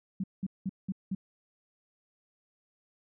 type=tone bursts; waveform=sine; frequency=190.7 Hz; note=G3; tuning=47 cents flat; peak=-29 dBFS; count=5; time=0.2-1.15 s; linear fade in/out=5 ms; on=38 ms; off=190 ms; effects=none